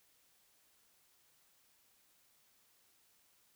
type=silence; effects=white hiss -71 dBFS RMS until 3.55 s